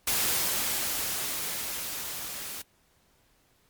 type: noise with level ramp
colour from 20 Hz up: white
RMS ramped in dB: -26 to -38 dBFS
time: 0.07-2.62 s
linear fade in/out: 5 ms
effects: pink hiss -66 dBFS RMS until 3.69 s + MP3 96 kbps